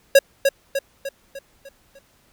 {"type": "tone with echo", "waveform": "square", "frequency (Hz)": 550, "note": "C#5", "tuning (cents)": -14, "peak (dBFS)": -8, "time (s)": [0.15, 0.19], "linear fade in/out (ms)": 5, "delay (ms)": 300, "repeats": 6, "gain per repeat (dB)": -6, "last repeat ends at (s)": 1.99, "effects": ["pink hiss -59 dBFS RMS until 2.32 s"]}